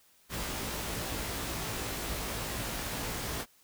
pink noise with comb filter, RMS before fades -36 dBFS, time 0.29-3.46 s, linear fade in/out 50 ms, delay 18 ms, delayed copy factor +0.7, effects white hiss -64 dBFS RMS until 3.63 s

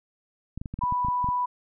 clicks, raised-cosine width 5 ms, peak -21 dBFS, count 11, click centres 0.576 / 0.615 / 0.658 / 0.74 / 0.79 / 0.837 / 0.924 / 1.048 / 1.085 / 1.244 / 1.288 s
sine tone, 987.8 Hz, B5, in tune, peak -23 dBFS, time 0.81-1.46 s, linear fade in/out 10 ms
effects none

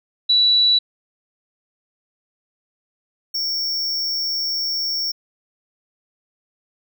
sine / square tone pair in turn, 3940 / 5478 Hz, B7 / F8, -5 / -34 cents, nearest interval tritone, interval 571 cents, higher second, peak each -12 / -21 dBFS, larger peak first, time 0.29-0.79 / 3.34-5.12 s, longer second, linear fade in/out 10 ms, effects none

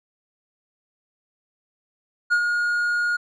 triangle tone with ADSR envelope, 1433 Hz, F6, 44 cents sharp, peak -13 dBFS, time 2.3-3.17 s, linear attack 25 ms, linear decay 73 ms, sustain -5 dB, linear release 13 ms, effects resampled to 22050 Hz

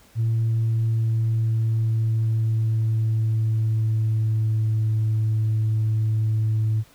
sine tone with pitch glide, 113.4 to 109.47 Hz, A#2 to A2, -47 to -8 cents, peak -17 dBFS, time 0.15-6.84 s, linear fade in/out 50 ms, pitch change -61 cents, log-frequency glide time 0.29-4.89 s, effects tanh soft clip ceiling -16 dBFS + pink hiss -54 dBFS RMS until 6.94 s

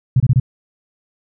sine tone bursts, 126.9 Hz, B2, 47 cents sharp, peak -8 dBFS, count 4, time 0.16-0.399 s, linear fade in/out 5 ms, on 41 ms, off 25 ms, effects none

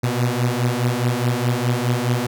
sawtooth beating tone pair, 119.8 / 124.6 Hz, A#2 / B2, +48 / +16 cents, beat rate 4.8 Hz, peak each -17 dBFS, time 0.03-2.27 s, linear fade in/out 10 ms, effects none

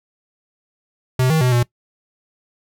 square tone with pitch steps, 128.3 / 159 / 126.1 / 120.8 Hz, C3 / D#3 / B2 / B2, -34 / +38 / +36 / -38 cents, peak -14 dBFS, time 1.19-1.63 s, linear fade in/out 5 ms, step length 110 ms, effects noise-tail reverb RT60 0.1 s tail -21 dB re dry

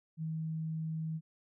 sine tone, 159.5 Hz, D#3, 43 cents sharp, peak -34 dBFS, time 0.17-1.21 s, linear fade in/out 50 ms, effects none

